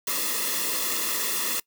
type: noise with comb filter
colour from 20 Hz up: white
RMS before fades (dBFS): -27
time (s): 0.07-1.6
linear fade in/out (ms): 5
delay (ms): 1.3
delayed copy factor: -0.8
effects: noise-tail reverb RT60 0.1 s tail -23 dB re dry + high-pass 200 Hz 12 dB/octave